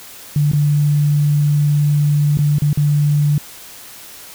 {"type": "tone with dropouts", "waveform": "sine", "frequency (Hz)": 146.83, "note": "D3", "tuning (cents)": 0, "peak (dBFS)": -11, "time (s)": [0.36, 3.38], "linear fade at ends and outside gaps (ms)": 2, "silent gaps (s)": [[0.516, 0.533], [2.373, 2.388], [2.585, 2.62], [2.73, 2.773]], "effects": ["white hiss -37 dBFS RMS until 4.34 s"]}